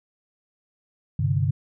sine chord, G suspended fourth, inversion none, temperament just, 98 / 130.67 / 147 Hz, G2 / C3 / D3, 0 / -2 / +2 cents, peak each -24 dBFS, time 1.19-1.51 s, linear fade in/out 5 ms, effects none

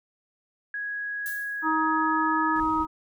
sine tone with pitch glide, 1661.2 to 1693.2 Hz, G#6 to G#6, 0 to +33 cents, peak -29 dBFS, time 0.74-2.6 s, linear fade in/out 2 ms, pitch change +33 cents, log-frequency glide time 1.71-2.46 s
violet noise with exponential decay, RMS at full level -35 dBFS, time 1.26-1.77 s, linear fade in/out 0 ms, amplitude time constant 110 ms
harmonic tone, 315.4 Hz, D#4, 24 cents sharp, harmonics 1 / 3 / 4, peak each -27 / -26 / -26 dBFS, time 1.62-2.87 s, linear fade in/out 50 ms
brown noise, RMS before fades -41 dBFS, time 2.56-2.85 s, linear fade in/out 0 ms
effects none

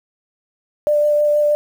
sine tone with vibrato, 593 Hz, D5, 17 cents sharp, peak -12 dBFS, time 0.87-1.55 s, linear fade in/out 0 ms, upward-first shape sine, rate 6.3 Hz, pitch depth 9 cents each way, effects 7-bit

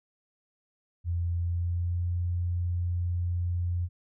sine tone with pitch glide, 86 to 87.76 Hz, F2 to F2, -26 to +9 cents, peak -26 dBFS, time 1.04-3.89 s, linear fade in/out 50 ms, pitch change +35 cents, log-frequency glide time 1.36-2.08 s, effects none

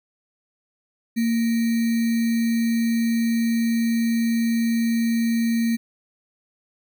sine tone with sample-and-hold, 230 Hz, A#3, 23 cents flat, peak -18 dBFS, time 1.16-5.77 s, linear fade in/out 20 ms, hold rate 2100 Hz, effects none

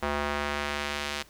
square tone with band-pass filter sweep, 72.7 Hz, D2, 17 cents flat, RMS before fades -31 dBFS, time 0.02-1.23 s, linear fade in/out 10 ms, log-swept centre 1100 to 3500 Hz, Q 0.78, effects pink hiss -56 dBFS RMS until 1.29 s

